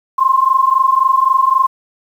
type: tone pair together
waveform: sine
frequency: 1046.5 / 1070.3 Hz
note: C6 / C6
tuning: 0 / +39 cents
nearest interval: unison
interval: 39 cents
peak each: -12 dBFS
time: 0.18-1.67 s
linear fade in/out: 10 ms
effects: 7-bit